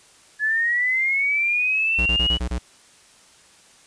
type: linear sweep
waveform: sine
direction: up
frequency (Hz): 1700 to 2960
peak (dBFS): -18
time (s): 0.39-2.39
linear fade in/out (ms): 50
type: tone bursts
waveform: square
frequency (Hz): 61.1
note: B1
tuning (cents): -18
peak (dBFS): -23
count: 6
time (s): 1.98-2.587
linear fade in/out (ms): 10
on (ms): 82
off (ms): 23
effects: white hiss -52 dBFS RMS until 3.86 s + resampled to 22050 Hz